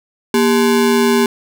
square ring-modulated tone, 318.1 Hz, D#4, 38 cents sharp, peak -8 dBFS, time 0.34-1.26 s, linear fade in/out 2 ms, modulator 81.5 Hz, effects none

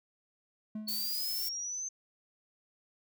triangle tone with exponential decay, 214.9 Hz, A3, 41 cents flat, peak -32 dBFS, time 0.75-1.21 s, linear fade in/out 5 ms, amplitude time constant 100 ms
sine linear sweep, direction up, 4393 to 6272 Hz, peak -35 dBFS, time 0.87-1.89 s, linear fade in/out 10 ms
violet noise, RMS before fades -37 dBFS, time 0.88-1.49 s, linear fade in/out 5 ms
effects none

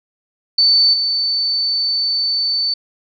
sine tone with level steps, 4523 Hz, C#8, 34 cents sharp, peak -9 / -15 dBFS, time 0.58-2.74 s, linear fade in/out 5 ms, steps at 0.93 s, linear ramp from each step 10 ms, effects none

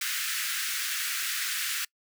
pink high-pass noise, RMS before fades -31 dBFS, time 0.01-1.85 s, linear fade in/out 5 ms, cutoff 1400 Hz, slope 48 dB/octave, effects noise-tail reverb RT60 0.1 s tail -25 dB re dry

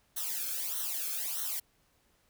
blue noise with flanger, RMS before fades -35 dBFS, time 0.16-1.6 s, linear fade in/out 10 ms, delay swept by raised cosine 0.41 to 1.06 ms, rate 1.6 Hz, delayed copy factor -0.95, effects pink hiss -70 dBFS RMS until 2.29 s

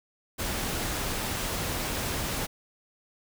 pink noise, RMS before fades -31 dBFS, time 0.38-2.47 s, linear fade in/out 20 ms, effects none

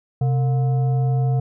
sine tone with frequency modulation, 130.81 Hz, C3, in tune, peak -16 dBFS, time 0.21-1.4 s, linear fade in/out 5 ms, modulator 584 Hz, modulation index 0.32, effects none

